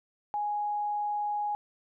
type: tone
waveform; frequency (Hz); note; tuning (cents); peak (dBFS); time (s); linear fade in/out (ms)
sine; 830.6; G#5; 0; -28; 0.34-1.55; 0
effects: none